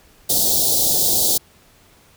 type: band-stop noise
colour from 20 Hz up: white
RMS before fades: -17 dBFS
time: 0.29-1.38 s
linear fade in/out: 10 ms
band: 780 to 3600 Hz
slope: 48 dB/octave
effects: pink hiss -52 dBFS RMS until 2.16 s